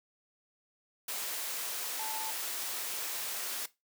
sine tone in noise, 880 Hz, A5, in tune, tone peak -39 dBFS, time 1.99-2.31 s, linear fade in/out 5 ms, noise white, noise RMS -37 dBFS, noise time 1.08-3.66 s, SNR -5 dB, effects noise-tail reverb RT60 0.2 s tail -17 dB re dry + high-pass 400 Hz 12 dB/octave

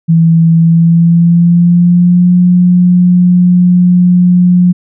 sine tone with pitch glide, 164.81 to 178.69 Hz, E3 to F3, 0 to +40 cents, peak -3 dBFS, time 0.08-4.73 s, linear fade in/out 20 ms, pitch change +140 cents, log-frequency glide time 0.56-2.33 s, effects none

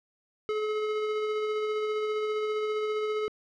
square tone with tremolo, 427.6 Hz, A4, 49 cents flat, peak -27 dBFS, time 0.49-3.28 s, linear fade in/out 0 ms, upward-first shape sine, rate 15 Hz, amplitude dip 25%, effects low-pass 3000 Hz 12 dB/octave

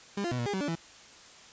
30% pulse tone with pitch steps, 200.9 / 346.5 / 124.4 / 119.6 / 407.2 / 190.2 / 290.1 / 165.7 Hz, G3 / F4 / B2 / A#2 / G#4 / F#3 / D4 / E3, +43 / -14 / +13 / +45 / -34 / +48 / -21 / +9 cents, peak -27 dBFS, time 0.17-0.754 s, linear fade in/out 5 ms, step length 73 ms, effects white hiss -52 dBFS RMS until 1.52 s + resampled to 16000 Hz

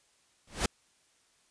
pink noise with exponential growth, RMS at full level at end -23 dBFS, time 0.47-0.66 s, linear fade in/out 5 ms, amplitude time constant 41 ms, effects white hiss -68 dBFS RMS until 1.5 s + resampled to 22050 Hz

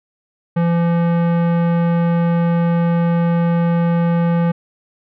sine tone with tanh clipping, 170 Hz, F3, 46 cents flat, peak -15 dBFS, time 0.56-4.52 s, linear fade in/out 10 ms, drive 18 dB, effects none

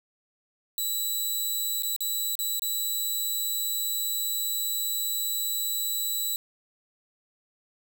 10% pulse tone with dropouts, 3935 Hz, B7, 7 cents flat, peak -19 dBFS, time 0.78-6.36 s, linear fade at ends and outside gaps 1 ms, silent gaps 1.823-1.833 / 1.963-2.006 / 2.353-2.39 / 2.595-2.62 s, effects 9-bit

